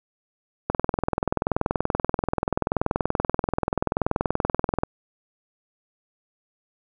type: click train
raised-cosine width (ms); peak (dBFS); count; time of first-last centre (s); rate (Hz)
1; -7; 87; 0.7-4.835; 20.8
effects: none